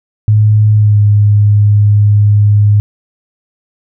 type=tone with pitch glide; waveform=sine; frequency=106.6 to 103.74 Hz; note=G#2 to G#2; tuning=+46 to -1 cents; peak=-4 dBFS; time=0.28-2.8 s; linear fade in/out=0 ms; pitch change=-47 cents; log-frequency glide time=0.74-0.99 s; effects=none